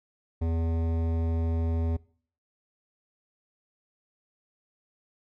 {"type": "tone with hard clipping", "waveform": "sine", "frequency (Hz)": 82.41, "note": "E2", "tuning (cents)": 0, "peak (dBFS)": -27, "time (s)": [0.41, 1.97], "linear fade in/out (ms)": 10, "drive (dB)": 15, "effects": ["noise-tail reverb RT60 0.5 s tail -22 dB re dry"]}